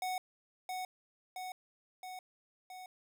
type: tone with echo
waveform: square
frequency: 740 Hz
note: F#5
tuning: in tune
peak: -35 dBFS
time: 0.02-0.18 s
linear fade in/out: 2 ms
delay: 670 ms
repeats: 4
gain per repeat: -3 dB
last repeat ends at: 2.86 s
effects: none

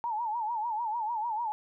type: tone with vibrato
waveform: sine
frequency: 901 Hz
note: A5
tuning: 41 cents sharp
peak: -29 dBFS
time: 0.04-1.52 s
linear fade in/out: 0 ms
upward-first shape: sine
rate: 6.7 Hz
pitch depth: 120 cents each way
effects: none

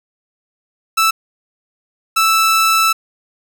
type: tone bursts at uneven times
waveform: sawtooth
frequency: 1318.5 Hz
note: E6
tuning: in tune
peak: -7 dBFS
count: 2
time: 0.97-1.11 / 2.16-2.93 s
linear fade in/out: 10 ms
effects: none

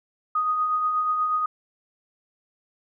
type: tone with tremolo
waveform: sine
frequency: 1244.5 Hz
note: D#6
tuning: in tune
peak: -19 dBFS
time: 0.35-1.46 s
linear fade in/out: 5 ms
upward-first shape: triangle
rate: 8.3 Hz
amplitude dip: 40%
effects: none

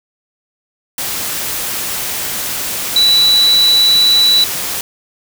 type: tone in noise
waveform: sine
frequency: 3948 Hz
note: B7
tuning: 1 cent flat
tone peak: -7 dBFS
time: 2.96-4.44 s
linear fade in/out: 2 ms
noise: white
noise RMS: -20 dBFS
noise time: 0.98-4.81 s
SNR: +10 dB
effects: none

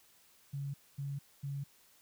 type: tone bursts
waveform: sine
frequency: 140 Hz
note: C#3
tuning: 18 cents sharp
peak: -36 dBFS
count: 3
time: 0.53-1.64 s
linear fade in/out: 10 ms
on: 210 ms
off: 240 ms
effects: white hiss -65 dBFS RMS until 2.01 s

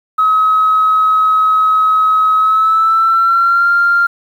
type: tone with pitch glide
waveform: sine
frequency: 1277 to 1392.6 Hz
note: D#6 to F6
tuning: +45 to -5 cents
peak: -7 dBFS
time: 0.18-4.07 s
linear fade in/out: 10 ms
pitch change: +150 cents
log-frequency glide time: 2.37-3.7 s
effects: tanh soft clip ceiling -3 dBFS + 7-bit

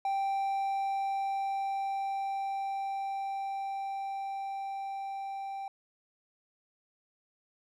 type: tone with level ramp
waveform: triangle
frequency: 784 Hz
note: G5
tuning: in tune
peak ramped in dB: -26 to -34 dBFS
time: 0.05-5.68 s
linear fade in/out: 2 ms
effects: none

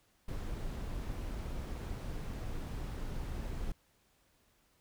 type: noise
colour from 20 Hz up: brown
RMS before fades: -39 dBFS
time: 0.28-3.72 s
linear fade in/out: 5 ms
effects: pink hiss -71 dBFS RMS until 4.8 s

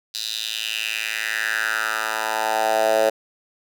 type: tone with high-pass filter sweep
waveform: 10% pulse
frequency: 110 Hz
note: A2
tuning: in tune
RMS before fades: -23 dBFS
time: 0.14-3.1 s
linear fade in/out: 10 ms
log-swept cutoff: 4300 to 560 Hz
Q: 3.8
effects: none

